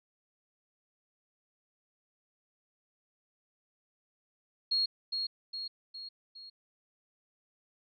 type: tone with echo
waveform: sine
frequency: 4290 Hz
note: C8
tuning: 42 cents sharp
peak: -26 dBFS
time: 4.71-4.86 s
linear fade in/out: 10 ms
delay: 410 ms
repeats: 4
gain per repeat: -5 dB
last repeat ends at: 6.5 s
effects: none